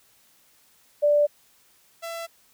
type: tone pair in turn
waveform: sine / sawtooth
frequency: 587.3 / 669 Hz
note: D5 / E5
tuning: 0 / +25 cents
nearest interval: major second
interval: 225 cents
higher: second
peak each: -16 / -28 dBFS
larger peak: first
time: 1.02-1.27 / 2.02-2.27 s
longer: neither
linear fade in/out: 20 ms
effects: white hiss -60 dBFS RMS until 2.53 s